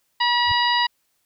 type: harmonic tone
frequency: 964 Hz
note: B5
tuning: 42 cents flat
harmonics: 1 / 2 / 3 / 4 / 5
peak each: -20 / -23 / -25 / -26 / -27 dBFS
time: 0.2-0.87 s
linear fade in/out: 10 ms
type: tone with exponential growth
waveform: sine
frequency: 90.4 Hz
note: F#2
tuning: 40 cents flat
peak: -24 dBFS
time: 0.44-0.52 s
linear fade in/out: 5 ms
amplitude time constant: 17 ms
effects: white hiss -69 dBFS RMS until 1.25 s